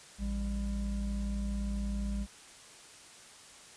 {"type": "tone pair together", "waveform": "triangle", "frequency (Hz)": [56.18, 200.2], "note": ["A1", "G3"], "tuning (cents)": [37, 37], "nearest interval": "octave + minor seventh", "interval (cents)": 2200, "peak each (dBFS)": [-31, -34], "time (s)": [0.18, 2.27], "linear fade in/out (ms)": 50, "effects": ["white hiss -53 dBFS RMS until 3.76 s", "resampled to 22050 Hz"]}